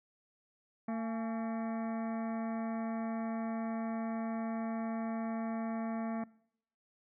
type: harmonic tone with a mistuned harmonic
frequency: 226.1 Hz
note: A3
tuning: 47 cents sharp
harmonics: 1 / 2 / 3 / 4 / 5 / 6 / 7 / 8 / 9 / 10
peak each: -34 / -50 / -42 / -48 / -49 / -55 / -61 / -55 / -60 / -59 dBFS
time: 0.88-6.24 s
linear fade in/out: 5 ms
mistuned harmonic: 4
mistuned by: -110 cents
effects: noise-tail reverb RT60 0.7 s tail -22 dB re dry